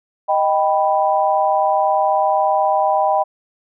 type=chord; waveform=sine; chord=Eb augmented; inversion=none; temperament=equal; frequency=622.3 / 784 / 987.8 Hz; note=Eb5 / G5 / B5; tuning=0 / 0 / 0 cents; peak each=-18 / -16 / -20 dBFS; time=0.28-3.24 s; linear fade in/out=20 ms; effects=none